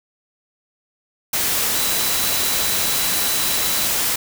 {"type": "tone in noise", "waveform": "sine", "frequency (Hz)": 3960, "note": "B7", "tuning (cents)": 4, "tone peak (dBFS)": -28, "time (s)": [1.75, 3.86], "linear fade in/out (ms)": 5, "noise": "white", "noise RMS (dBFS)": -20, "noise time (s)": [1.33, 4.16], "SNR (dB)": -11, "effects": []}